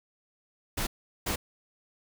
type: noise bursts at uneven times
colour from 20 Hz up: pink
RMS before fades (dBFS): -30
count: 2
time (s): 0.77-0.87 / 1.26-1.36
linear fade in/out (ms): 10
effects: none